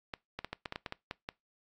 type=clicks; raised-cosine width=0.3 ms; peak=-21 dBFS; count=11; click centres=0.138 / 0.39 / 0.446 / 0.53 / 0.658 / 0.724 / 0.759 / 0.862 / 0.924 / 1.111 / 1.289 s; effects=noise-tail reverb RT60 0.2 s tail -23 dB re dry + AAC 48 kbps